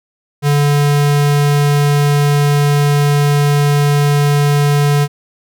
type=tone; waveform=square; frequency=144.8 Hz; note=D3; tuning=24 cents flat; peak=-10 dBFS; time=0.42-5.08 s; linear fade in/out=50 ms; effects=none